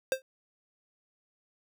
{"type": "tone with exponential decay", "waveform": "square", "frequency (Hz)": 526, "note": "C5", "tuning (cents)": 9, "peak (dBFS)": -22, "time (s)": [0.12, 0.22], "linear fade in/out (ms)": 1, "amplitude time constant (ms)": 20, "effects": []}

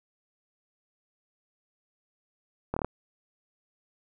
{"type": "slowing click train", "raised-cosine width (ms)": 1, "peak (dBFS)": -15, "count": 5, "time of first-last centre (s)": [2.74, 2.846], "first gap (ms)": 25, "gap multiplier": 1.04, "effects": []}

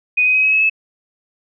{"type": "tone with pitch steps", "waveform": "sine", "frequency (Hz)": [2489, 2511, 2533, 2555, 2577, 2599], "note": ["D#7", "D#7", "D#7", "D#7", "E7", "E7"], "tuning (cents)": [0, 15, 30, 45, -40, -25], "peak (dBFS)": -11, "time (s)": [0.17, 0.698], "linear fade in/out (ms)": 10, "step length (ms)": 88, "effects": []}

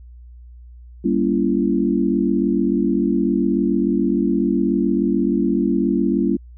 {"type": "chord", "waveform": "sine", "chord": "G diminished seventh", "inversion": "none", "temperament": "just", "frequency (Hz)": [196, 235.2, 282.2, 338.7], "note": ["G3", "Bb3", "Db4", "Fb4"], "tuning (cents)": [0, 16, 31, 47], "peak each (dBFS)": -21, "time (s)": [1.04, 6.37], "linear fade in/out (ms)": 10, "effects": ["added 60 Hz sine -38 dBFS peak until 6.57 s"]}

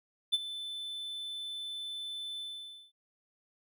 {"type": "tone with ADSR envelope", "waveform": "triangle", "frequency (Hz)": 3520, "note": "A7", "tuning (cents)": 0, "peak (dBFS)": -21, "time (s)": [0.32, 2.92], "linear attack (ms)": 20, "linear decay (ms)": 31, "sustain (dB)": -15, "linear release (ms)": 530, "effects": []}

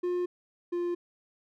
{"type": "tone pair in turn", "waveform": "triangle", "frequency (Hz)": [356.1, 349.4], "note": ["F4", "F4"], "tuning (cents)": [34, 1], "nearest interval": "unison", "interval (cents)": 33, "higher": "first", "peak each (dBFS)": [-25, -26], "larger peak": "first", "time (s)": [[0.03, 0.26], [0.72, 0.95]], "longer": "neither", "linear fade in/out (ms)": 10, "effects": []}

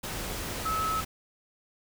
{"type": "tone in noise", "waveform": "sine", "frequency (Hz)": 1294, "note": "E6", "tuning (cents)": -32, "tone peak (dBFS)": -27, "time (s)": [0.65, 1.01], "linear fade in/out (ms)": 10, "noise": "pink", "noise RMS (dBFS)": -35, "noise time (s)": [0.03, 1.05], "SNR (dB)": 5, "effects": []}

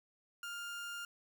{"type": "tone", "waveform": "30% pulse", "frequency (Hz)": 1404, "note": "F6", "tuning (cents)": 9, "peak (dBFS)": -39, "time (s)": [0.43, 1.05], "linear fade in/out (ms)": 2, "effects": []}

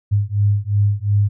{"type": "beating tone pair", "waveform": "sine", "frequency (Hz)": [101, 103.8], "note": ["G#2", "G#2"], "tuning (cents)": [-48, 0], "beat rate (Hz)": 2.8, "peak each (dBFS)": -17, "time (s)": [0.11, 1.29], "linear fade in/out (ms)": 20, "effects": []}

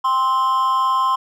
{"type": "tone with amplitude modulation", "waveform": "triangle", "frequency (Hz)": 1046.5, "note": "C6", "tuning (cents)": 0, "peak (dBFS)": -10, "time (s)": [0.04, 1.16], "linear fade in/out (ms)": 10, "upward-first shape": "sine", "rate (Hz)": 256, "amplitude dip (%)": 65, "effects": []}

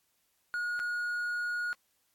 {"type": "tone with dropouts", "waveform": "triangle", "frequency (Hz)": 1443, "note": "F#6", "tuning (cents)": -44, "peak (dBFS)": -29, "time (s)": [0.54, 1.73], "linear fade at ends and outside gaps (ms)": 0, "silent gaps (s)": [0.793, 0.799], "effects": ["white hiss -74 dBFS RMS until 2.14 s", "AAC 64 kbps"]}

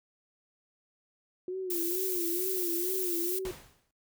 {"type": "tone with vibrato", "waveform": "sine", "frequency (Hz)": 358, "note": "F4", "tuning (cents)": 43, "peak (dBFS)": -32, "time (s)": [1.48, 3.51], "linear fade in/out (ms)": 2, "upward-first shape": "sine", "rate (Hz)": 2.2, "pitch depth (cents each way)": 100}
{"type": "noise", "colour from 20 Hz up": "violet", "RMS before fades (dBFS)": -33, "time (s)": [1.7, 3.39], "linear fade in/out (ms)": 5}
{"type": "noise with exponential decay", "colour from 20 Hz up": "pink", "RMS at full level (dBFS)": -39, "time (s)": [3.45, 3.91], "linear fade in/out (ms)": 2, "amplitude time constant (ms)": 98}
{"effects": ["noise-tail reverb RT60 0.2 s tail -21 dB re dry"]}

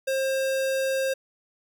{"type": "tone", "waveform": "square", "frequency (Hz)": 533, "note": "C5", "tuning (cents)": 32, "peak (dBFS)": -24, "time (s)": [0.07, 1.14], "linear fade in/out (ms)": 10, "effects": []}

